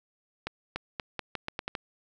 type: accelerating click train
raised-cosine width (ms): 0.3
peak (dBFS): -16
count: 9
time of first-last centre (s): 0.47-1.752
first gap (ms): 290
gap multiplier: 0.82
effects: none